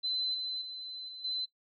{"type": "tone with level steps", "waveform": "sine", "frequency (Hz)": 4044, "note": "B7", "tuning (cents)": 40, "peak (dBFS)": [-29, -33, -39, -42, -31], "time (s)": [0.03, 1.46], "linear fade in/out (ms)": 20, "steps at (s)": [0.34, 0.61, 1.08, 1.24], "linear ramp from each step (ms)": 10, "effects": ["noise-tail reverb RT60 0.1 s tail -18 dB re dry", "MP3 96 kbps"]}